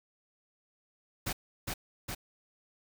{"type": "noise with echo", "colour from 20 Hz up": "pink", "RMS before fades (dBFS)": -34, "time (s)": [1.26, 1.33], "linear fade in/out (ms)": 10, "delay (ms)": 410, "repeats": 2, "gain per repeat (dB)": -2, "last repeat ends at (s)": 2.15, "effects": []}